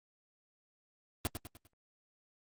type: noise with echo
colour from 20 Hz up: pink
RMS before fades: -32 dBFS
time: 1.25-1.27 s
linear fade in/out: 0 ms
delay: 100 ms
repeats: 4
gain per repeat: -7 dB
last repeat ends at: 1.67 s
effects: Opus 24 kbps